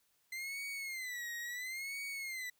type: tone with vibrato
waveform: 40% pulse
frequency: 2057 Hz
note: C7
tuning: 30 cents flat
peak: -39 dBFS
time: 0.32-2.5 s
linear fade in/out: 5 ms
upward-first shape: sine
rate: 0.73 Hz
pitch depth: 150 cents each way
effects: white hiss -75 dBFS RMS until 2.59 s